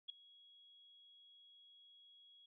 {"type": "tone with ADSR envelope", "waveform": "sine", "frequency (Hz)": 3322, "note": "G#7", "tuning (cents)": 0, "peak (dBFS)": -40, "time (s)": [0.08, 2.46], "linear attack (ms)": 18, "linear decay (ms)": 4, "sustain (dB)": -22, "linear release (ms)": 5, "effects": []}